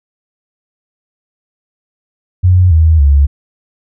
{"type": "tone with pitch steps", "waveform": "sine", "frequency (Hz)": [91, 80.14, 70.58], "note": ["F#2", "E2", "C#2"], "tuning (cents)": [-28, -48, 32], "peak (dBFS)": -4, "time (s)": [2.43, 3.27], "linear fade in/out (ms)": 20, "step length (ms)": 280, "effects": []}